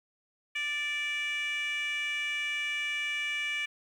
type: tone with frequency modulation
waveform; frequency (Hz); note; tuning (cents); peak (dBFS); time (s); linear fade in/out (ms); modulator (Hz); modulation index
sine; 2334; D7; -11; -27; 0.55-3.66; 10; 572; 0.92
effects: tanh soft clip ceiling -29 dBFS + 10-bit